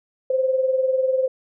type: tone pair together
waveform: sine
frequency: 518.9 / 539 Hz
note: C5 / C#5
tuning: -14 / -49 cents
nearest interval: minor second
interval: 65 cents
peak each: -18 / -25 dBFS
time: 0.3-1.28 s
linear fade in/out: 5 ms
effects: none